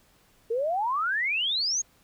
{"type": "exponential sweep", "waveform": "sine", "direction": "up", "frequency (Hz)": [440, 6730], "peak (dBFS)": -24, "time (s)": [0.5, 1.82], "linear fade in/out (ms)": 10, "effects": ["pink hiss -62 dBFS RMS until 2.03 s"]}